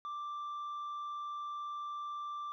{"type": "tone with tanh clipping", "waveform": "sine", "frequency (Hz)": 1177, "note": "D6", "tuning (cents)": 3, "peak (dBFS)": -39, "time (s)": [0.05, 2.52], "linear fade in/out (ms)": 0, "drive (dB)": 3, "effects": []}